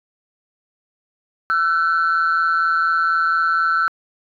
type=tone pair together; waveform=sine; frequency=1341 / 1505.2 Hz; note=E6 / F#6; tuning=+29 / +29 cents; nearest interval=major second; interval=200 cents; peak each=-15 / -18 dBFS; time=1.5-3.88 s; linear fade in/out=0 ms; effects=tanh soft clip ceiling -11 dBFS